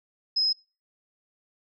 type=tone; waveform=sine; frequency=5110 Hz; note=D#8; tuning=45 cents sharp; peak=-21 dBFS; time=0.36-0.53 s; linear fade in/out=10 ms; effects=noise-tail reverb RT60 0.3 s tail -23 dB re dry